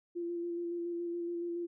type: tone with vibrato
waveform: sine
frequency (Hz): 344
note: F4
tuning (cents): -26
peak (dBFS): -34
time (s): 0.15-1.67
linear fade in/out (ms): 20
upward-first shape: square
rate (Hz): 7.1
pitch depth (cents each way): 14
effects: none